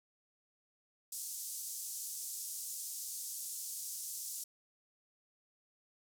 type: band-pass noise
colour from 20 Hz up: pink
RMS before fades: -43 dBFS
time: 1.12-4.44 s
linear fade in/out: 5 ms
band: 6000 to 14000 Hz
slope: 24 dB/octave
effects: none